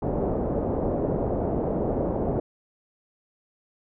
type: low-pass noise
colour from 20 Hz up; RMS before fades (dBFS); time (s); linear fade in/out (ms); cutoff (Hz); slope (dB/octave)
white; -26; 0.02-2.4; 5; 610; 24
effects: none